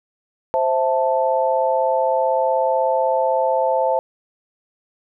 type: chord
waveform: sine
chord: A minor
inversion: first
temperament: equal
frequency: 523.3 / 659.3 / 880 Hz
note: C5 / E5 / A5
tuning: 0 / 0 / 0 cents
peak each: -19 / -21 / -20 dBFS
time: 0.54-3.99 s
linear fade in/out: 0 ms
effects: none